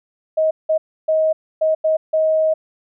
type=tone bursts at uneven times; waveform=sine; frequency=631 Hz; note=D#5; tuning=24 cents sharp; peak=-13 dBFS; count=6; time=0.37-0.51 / 0.69-0.78 / 1.08-1.33 / 1.61-1.75 / 1.84-1.97 / 2.13-2.54 s; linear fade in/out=10 ms; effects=none